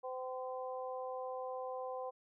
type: harmonic tone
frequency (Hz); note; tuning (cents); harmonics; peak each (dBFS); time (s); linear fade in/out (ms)
256.6; C4; -34; 2 / 3 / 4; -41 / -45 / -47; 0.03-2.11; 20
effects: none